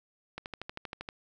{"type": "click train", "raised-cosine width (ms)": 0.3, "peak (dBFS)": -22, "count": 10, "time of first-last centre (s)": [0.38, 1.089], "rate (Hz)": 12.7, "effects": []}